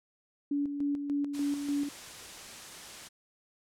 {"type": "tone with tremolo", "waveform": "sine", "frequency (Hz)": 285.9, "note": "D4", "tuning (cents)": -46, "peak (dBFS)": -27, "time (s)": [0.51, 1.89], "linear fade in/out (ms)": 5, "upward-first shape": "square", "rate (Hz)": 3.4, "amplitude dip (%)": 50}
{"type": "noise", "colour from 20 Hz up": "white", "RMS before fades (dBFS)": -45, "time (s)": [1.33, 3.09], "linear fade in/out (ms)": 20}
{"effects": ["low-pass 9000 Hz 12 dB/octave"]}